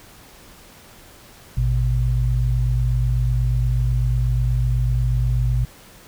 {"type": "tone pair together", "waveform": "sine", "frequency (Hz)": [54.75, 122.9], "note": ["A1", "B2"], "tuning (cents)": [-8, -8], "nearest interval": "octave + major second", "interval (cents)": 1400, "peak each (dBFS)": -19, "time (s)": [1.57, 5.65], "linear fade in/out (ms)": 5, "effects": ["pink hiss -46 dBFS RMS until 6.07 s"]}